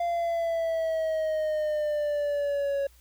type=exponential sweep; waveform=triangle; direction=down; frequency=693 to 554.4 Hz; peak=-23 dBFS; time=0-2.87 s; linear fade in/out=5 ms; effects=added 60 Hz sine -55 dBFS peak until 3 s + white hiss -61 dBFS RMS until 3 s